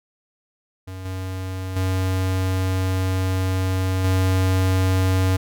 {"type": "tone with level steps", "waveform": "square", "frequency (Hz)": 93.7, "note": "F#2", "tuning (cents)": 22, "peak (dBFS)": [-32, -27, -20, -17], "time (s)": [0.87, 5.37], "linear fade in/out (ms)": 10, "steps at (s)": [1.05, 1.76, 4.04], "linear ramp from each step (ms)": 5, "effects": []}